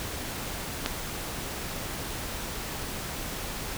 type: click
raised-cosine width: 0.2 ms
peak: -9 dBFS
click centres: 0.861 s
effects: pink hiss -35 dBFS RMS until 3.77 s